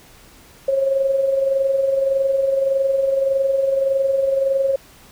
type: tone with amplitude modulation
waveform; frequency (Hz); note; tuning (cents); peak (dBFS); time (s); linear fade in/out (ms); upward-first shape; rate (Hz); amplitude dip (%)
sine; 542; C#5; -39; -13; 0.68-4.76; 5; sine; 21.7; 50
effects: pink hiss -47 dBFS RMS until 5.11 s